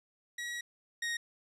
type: tone pair in turn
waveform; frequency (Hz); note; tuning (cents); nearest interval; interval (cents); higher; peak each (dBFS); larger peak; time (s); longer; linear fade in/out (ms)
sawtooth; 1914 / 1870.3; A#6 / A#6; +45 / +5; unison; 40; first; -33 / -29; second; 0.38-0.61 / 1.02-1.17; first; 5
effects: low-pass 9000 Hz 12 dB/octave